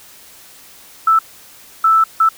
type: tone bursts at uneven times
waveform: sine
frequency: 1318.5 Hz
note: E6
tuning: in tune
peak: -8 dBFS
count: 3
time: 1.07-1.19 / 1.84-2.04 / 2.2-2.29 s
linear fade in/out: 5 ms
effects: white hiss -42 dBFS RMS until 2.37 s